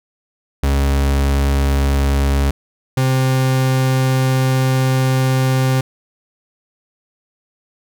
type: tone pair in turn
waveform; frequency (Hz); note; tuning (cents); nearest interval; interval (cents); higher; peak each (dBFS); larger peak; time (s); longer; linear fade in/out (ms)
40% pulse; 69.3 / 130.82; C#2 / C3; 0 / 0; major seventh; 1100; second; -12; neither; 0.63-2.51 / 2.97-5.81; second; 5
effects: none